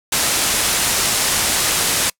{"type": "low-pass noise", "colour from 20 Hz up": "white", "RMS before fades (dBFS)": -18, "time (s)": [0.12, 2.1], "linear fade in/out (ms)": 5, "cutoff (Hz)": 11000, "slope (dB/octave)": 24, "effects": ["noise-tail reverb RT60 0.1 s tail -26 dB re dry"]}